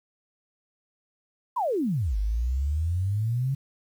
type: exponential two-way sweep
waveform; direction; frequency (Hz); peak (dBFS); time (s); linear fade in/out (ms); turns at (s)
sine; down then up; 1062 to 49 to 139.5; -23; 1.56-3.55; 10; 2.17
effects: 9-bit